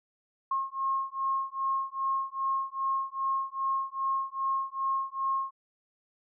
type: beating tone pair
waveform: sine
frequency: 1076 / 1078.5 Hz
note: C6 / C#6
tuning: +48 / -48 cents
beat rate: 2.5 Hz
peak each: -31 dBFS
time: 0.51-5.51 s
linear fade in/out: 5 ms
effects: none